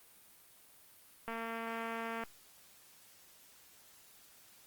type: click train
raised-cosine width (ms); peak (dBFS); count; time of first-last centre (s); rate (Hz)
0.5; -26; 219; 1.28-2.236; 228
effects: white hiss -61 dBFS RMS until 4.66 s + Opus 32 kbps